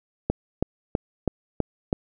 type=click train; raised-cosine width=2 ms; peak=-8 dBFS; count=6; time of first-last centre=0.3-1.929 s; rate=3.07 Hz; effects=none